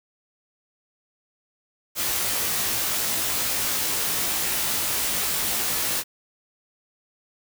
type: noise with comb filter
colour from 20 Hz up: white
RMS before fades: -25 dBFS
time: 1.95-6.04 s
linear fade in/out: 50 ms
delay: 18 ms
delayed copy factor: +1
effects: none